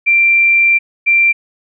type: tone pair in turn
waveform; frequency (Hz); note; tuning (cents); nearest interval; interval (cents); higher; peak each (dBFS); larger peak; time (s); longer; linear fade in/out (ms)
sine; 2361 / 2361; D7 / D7; +9 / +9; unison; 0; neither; -7; neither; 0.06-0.79 / 1.06-1.33; first; 20
effects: none